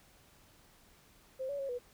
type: tone with pitch steps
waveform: sine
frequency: 524 / 567 / 547 / 489.9 Hz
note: C5 / C#5 / C#5 / B4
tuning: +2 / +39 / -23 / -14 cents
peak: -35 dBFS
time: 1.39-1.79 s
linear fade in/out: 20 ms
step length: 100 ms
effects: pink hiss -63 dBFS RMS until 1.93 s